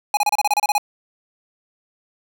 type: tone bursts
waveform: square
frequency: 830.6 Hz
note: G#5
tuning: in tune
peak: -15 dBFS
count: 11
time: 0.14-0.781 s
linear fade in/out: 2 ms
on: 31 ms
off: 30 ms
effects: none